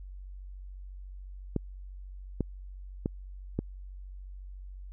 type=clicks; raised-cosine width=3 ms; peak=-15 dBFS; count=4; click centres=1.563 / 2.407 / 3.059 / 3.59 s; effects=added 47 Hz sine -41 dBFS peak until 4.92 s